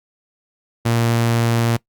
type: tone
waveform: sawtooth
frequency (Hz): 116.54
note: A#2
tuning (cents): 0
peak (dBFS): -11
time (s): 0.85-1.77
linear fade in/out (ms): 10
effects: noise-tail reverb RT60 0.1 s tail -21 dB re dry + Opus 48 kbps